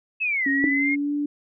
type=linear two-way sweep; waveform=sine; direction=down then up; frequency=2643 to 1861 to 2159 Hz; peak=-21 dBFS; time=0.2-0.96 s; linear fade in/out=20 ms; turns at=0.49 s
type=tone with pitch glide; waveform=sine; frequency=277.4 to 291.2 Hz; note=C#4 to D4; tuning=+1 to -15 cents; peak=-22 dBFS; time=0.46-1.26 s; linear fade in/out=5 ms; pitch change=+84 cents; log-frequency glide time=0.72-1.13 s
type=tone with exponential decay; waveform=sine; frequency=299.3 Hz; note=D4; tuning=33 cents sharp; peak=-16 dBFS; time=0.64-0.77 s; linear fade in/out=1 ms; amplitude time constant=27 ms
effects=none